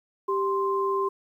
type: tone pair together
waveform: sine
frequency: 392 / 1046.5 Hz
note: G4 / C6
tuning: 0 / 0 cents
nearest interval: octave + perfect fourth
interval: 1700 cents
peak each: -25 / -26 dBFS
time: 0.28-1.09 s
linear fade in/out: 10 ms
effects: 10-bit